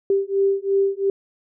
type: beating tone pair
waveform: sine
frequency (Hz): 391.7 / 394.6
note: G4 / G4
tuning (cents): -1 / +11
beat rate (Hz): 2.9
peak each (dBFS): -20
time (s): 0.1-1.1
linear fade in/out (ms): 2
effects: none